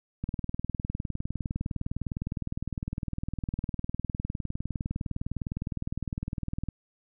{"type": "click train", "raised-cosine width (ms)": 5, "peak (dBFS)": -19, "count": 128, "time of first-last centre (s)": [0.24, 6.687], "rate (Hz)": 19.7, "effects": []}